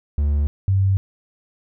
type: tone pair in turn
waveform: triangle / sine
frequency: 72.7 / 96.74 Hz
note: D2 / G2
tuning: -17 / -22 cents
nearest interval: perfect fourth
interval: 495 cents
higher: second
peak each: -14 dBFS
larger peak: neither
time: 0.18-0.47 / 0.68-0.97 s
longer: neither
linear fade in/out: 0 ms
effects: none